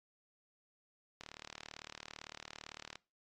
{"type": "click train", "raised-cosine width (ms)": 0.2, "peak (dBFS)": -29, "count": 67, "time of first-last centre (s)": [1.21, 2.956], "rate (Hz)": 37.8, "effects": ["noise-tail reverb RT60 0.3 s tail -23 dB re dry", "AAC 32 kbps"]}